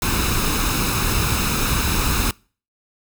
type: noise with comb filter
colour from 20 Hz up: pink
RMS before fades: -20 dBFS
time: 0.02-2.31 s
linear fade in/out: 2 ms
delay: 0.77 ms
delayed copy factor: +0.6
effects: noise-tail reverb RT60 0.4 s tail -25 dB re dry